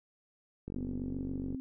click train, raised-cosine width 3 ms, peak -27 dBFS, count 42, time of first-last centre 0.68-1.547 s, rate 47.3 Hz
sine tone with pitch glide, 252.2 to 262.9 Hz, B3 to C4, +36 to +8 cents, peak -37 dBFS, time 0.76-1.6 s, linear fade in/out 0 ms, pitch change +72 cents, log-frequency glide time 0.99-1.2 s
effects none

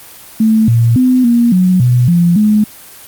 sine tone with pitch steps, 220.4 / 116.3 / 254.1 / 236.7 / 183.5 / 123.4 / 172.7 / 212.1 Hz, A3 / A#2 / B3 / A#3 / F#3 / B2 / F3 / G#3, +3 / -4 / +49 / +27 / -14 / -1 / -19 / +37 cents, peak -6 dBFS, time 0.4-2.64 s, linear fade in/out 5 ms, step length 280 ms, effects white hiss -35 dBFS RMS until 3.07 s + Opus 24 kbps

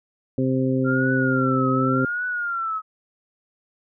harmonic tone, 130.81 Hz, C3, in tune, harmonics 1 / 2 / 3 / 4, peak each -24 / -21 / -27 / -28 dBFS, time 0.38-2.05 s, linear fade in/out 2 ms
sine tone with vibrato, 1375 Hz, F6, 27 cents flat, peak -23 dBFS, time 0.84-2.82 s, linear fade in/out 50 ms, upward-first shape triangle, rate 0.88 Hz, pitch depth 140 cents each way
effects none

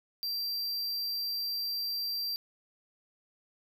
square tone, 4712 Hz, D8, 5 cents sharp, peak -32 dBFS, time 0.23-2.36 s, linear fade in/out 0 ms, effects none

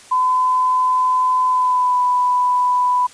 sine tone with pitch glide, 1014 to 992.6 Hz, B5 to B5, +45 to +8 cents, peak -13 dBFS, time 0.11-3.07 s, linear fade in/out 10 ms, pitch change -37 cents, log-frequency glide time 1.46-2 s, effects white hiss -43 dBFS RMS until 3.13 s + resampled to 22050 Hz

